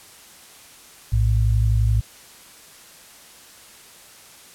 sine tone pair together, 58.37 / 110 Hz, A#1 / A2, +3 / 0 cents, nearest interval major seventh, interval 1097 cents, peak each -18 / -18 dBFS, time 1.12-2.01 s, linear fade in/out 10 ms, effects white hiss -46 dBFS RMS until 4.54 s + low-pass 12000 Hz 12 dB/octave

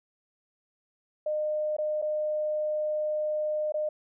sine tone with dropouts, 609 Hz, D#5, 37 cents flat, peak -26 dBFS, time 1.26-3.89 s, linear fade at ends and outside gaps 5 ms, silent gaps 1.767-1.784 / 2.017-2.023 / 3.722-3.741 s, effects none

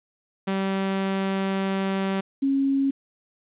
sawtooth / sine tone pair in turn, 193.3 / 273.4 Hz, G3 / C#4, -24 / -24 cents, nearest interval tritone, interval 600 cents, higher second, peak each -19 dBFS, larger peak neither, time 0.47-2.21 / 2.42-2.91 s, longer first, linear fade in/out 10 ms, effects resampled to 8000 Hz + 9-bit

